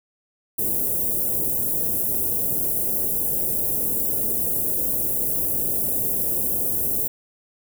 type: band-stop noise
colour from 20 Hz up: white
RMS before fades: -23 dBFS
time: 0.58-7.08 s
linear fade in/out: 10 ms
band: 550 to 11000 Hz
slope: 24 dB/octave
effects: none